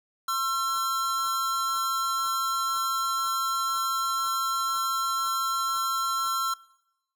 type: tone pair together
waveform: square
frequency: 1070.1 / 1349 Hz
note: C6 / E6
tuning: +39 / +40 cents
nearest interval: major third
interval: 401 cents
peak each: -33 / -27 dBFS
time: 0.28-6.54 s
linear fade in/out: 5 ms
effects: noise-tail reverb RT60 0.9 s tail -22 dB re dry